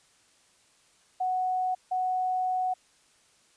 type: tone bursts at uneven times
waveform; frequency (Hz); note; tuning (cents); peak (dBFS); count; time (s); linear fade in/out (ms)
sine; 740; F#5; 0; -25; 2; 1.2-1.75 / 1.91-2.74; 10
effects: white hiss -63 dBFS RMS until 3.56 s + resampled to 22050 Hz